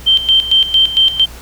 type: tone with tremolo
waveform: sine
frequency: 3131 Hz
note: G7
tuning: 3 cents flat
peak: -6 dBFS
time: 0.06-1.26 s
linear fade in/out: 20 ms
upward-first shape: square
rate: 4.4 Hz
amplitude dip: 75%
effects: added 60 Hz sine -34 dBFS peak until 1.41 s + pink hiss -36 dBFS RMS until 1.41 s